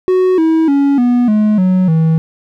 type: tone with pitch steps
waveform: triangle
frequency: 370 / 322.1 / 280.4 / 244.1 / 212.5 / 185 / 161.05 Hz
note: F#4 / E4 / C#4 / B3 / G#3 / F#3 / E3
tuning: 0 / -40 / +20 / -20 / +40 / 0 / -40 cents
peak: -6 dBFS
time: 0.08-2.18 s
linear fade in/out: 0 ms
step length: 300 ms
effects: none